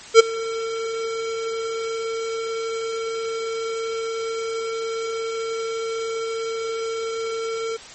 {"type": "tone with ADSR envelope", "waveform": "square", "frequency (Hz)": 452.1, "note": "A4", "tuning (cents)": 47, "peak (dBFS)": -4, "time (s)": [0.14, 7.77], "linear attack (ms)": 55, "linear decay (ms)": 15, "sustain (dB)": -21, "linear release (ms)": 11, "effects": ["white hiss -40 dBFS RMS until 7.94 s", "MP3 32 kbps"]}